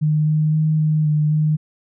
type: tone with pitch steps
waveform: sine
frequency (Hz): 152.8 / 154.1 / 155.8 / 154.4 / 151.3 / 153.6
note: D#3 / D#3 / D#3 / D#3 / D#3 / D#3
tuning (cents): -31 / -16 / +3 / -13 / -48 / -22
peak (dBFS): -14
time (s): 0.01-1.57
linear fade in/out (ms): 20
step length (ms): 260
effects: none